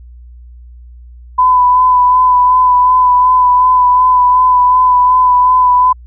sine tone with vibrato, 1001 Hz, B5, 23 cents sharp, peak -5 dBFS, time 1.38-5.93 s, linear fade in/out 10 ms, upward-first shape sine, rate 2.7 Hz, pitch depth 19 cents each way, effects added 60 Hz sine -32 dBFS peak until 6.06 s

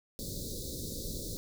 pink band-stop noise, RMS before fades -39 dBFS, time 0.19-1.37 s, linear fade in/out 0 ms, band 570 to 3700 Hz, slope 96 dB/octave, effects none

